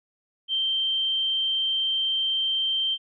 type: tone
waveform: sine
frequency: 3136 Hz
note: G7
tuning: in tune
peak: -22 dBFS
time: 0.48-2.98 s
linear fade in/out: 50 ms
effects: none